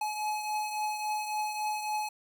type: beating tone pair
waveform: square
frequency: 849 / 852.6 Hz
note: G#5 / G#5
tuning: +38 / +45 cents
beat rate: 3.6 Hz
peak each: -32 / -40 dBFS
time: 0.01-2.09 s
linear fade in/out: 5 ms
effects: none